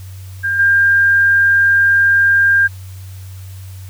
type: tone with level steps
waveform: sine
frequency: 1600 Hz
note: G6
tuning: 35 cents sharp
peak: -14 / -8 dBFS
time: 0.43-2.68 s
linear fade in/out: 20 ms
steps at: 0.59 s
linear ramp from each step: 5 ms
effects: added 94 Hz sine -29 dBFS peak until 3.89 s + white hiss -44 dBFS RMS until 3.89 s